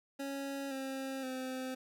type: tone with pitch steps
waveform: 25% pulse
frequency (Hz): 276.2 / 267.4 / 258.9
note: C#4 / C4 / C4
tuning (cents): -6 / +38 / -18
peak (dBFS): -34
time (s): 0.19-1.75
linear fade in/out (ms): 10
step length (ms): 520
effects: none